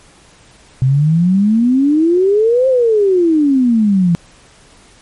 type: exponential two-way sweep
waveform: sine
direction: up then down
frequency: 127 to 533 to 166.3 Hz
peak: -8 dBFS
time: 0.82-4.15 s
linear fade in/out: 0 ms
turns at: 2.68 s
effects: pink hiss -45 dBFS RMS until 5.01 s + MP3 48 kbps